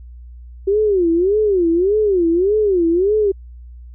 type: tone with vibrato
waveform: sine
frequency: 377.7 Hz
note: F#4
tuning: 36 cents sharp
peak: -12 dBFS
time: 0.67-3.32 s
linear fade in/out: 10 ms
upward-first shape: sine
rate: 1.7 Hz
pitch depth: 230 cents each way
effects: added 60 Hz sine -34 dBFS peak until 3.94 s